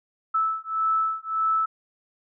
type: beating tone pair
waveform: sine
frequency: 1310 / 1311.7 Hz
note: E6 / E6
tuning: -11 / -9 cents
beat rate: 1.7 Hz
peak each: -25 dBFS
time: 0.34-1.66 s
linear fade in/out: 10 ms
effects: none